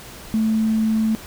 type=tone; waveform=triangle; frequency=220 Hz; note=A3; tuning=in tune; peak=-12 dBFS; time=0.34-1.15 s; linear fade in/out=0 ms; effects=tanh soft clip ceiling -14 dBFS + pink hiss -39 dBFS RMS until 1.26 s